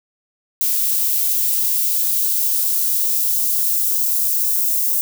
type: noise with high-pass filter sweep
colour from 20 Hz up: violet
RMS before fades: -18 dBFS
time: 0.61-5.01 s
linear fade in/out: 0 ms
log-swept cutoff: 2200 to 5900 Hz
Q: 0.77
effects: none